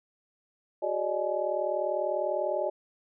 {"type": "tone cluster", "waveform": "sine", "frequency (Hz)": [368.4, 408.5, 576, 616, 846], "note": ["F#4", "G#4", "D5", "D#5", "G#5"], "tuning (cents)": [-7, -29, -34, -17, 32], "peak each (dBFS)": [-35, -39, -31, -30, -36], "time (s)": [0.82, 2.7], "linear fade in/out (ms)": 10, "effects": []}